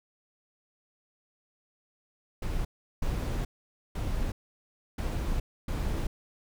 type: noise bursts at uneven times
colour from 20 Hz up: brown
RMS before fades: -30 dBFS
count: 5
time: 2.42-2.65 / 3.02-3.45 / 3.95-4.32 / 4.98-5.4 / 5.68-6.07 s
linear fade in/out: 5 ms
effects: none